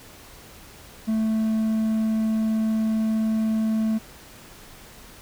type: tone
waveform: triangle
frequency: 220 Hz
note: A3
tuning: in tune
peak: -18 dBFS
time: 1.07-3.99 s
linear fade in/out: 20 ms
effects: pink hiss -46 dBFS RMS until 5.21 s